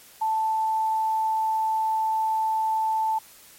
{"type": "tone", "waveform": "sine", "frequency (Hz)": 880, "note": "A5", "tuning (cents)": 0, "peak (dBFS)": -21, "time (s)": [0.21, 3.19], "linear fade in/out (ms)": 10, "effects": ["white hiss -50 dBFS RMS until 3.58 s", "MP3 64 kbps"]}